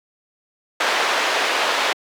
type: band-pass noise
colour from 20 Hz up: pink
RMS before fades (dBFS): -20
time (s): 0.8-1.93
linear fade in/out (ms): 5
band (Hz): 590 to 3800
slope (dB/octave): 12
effects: high-pass 300 Hz 12 dB/octave